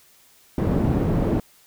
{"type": "low-pass noise", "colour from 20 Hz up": "white", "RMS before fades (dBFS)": -21, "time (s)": [0.58, 1.4], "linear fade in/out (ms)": 2, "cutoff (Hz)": 280, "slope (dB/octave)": 12, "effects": ["white hiss -55 dBFS RMS until 1.66 s"]}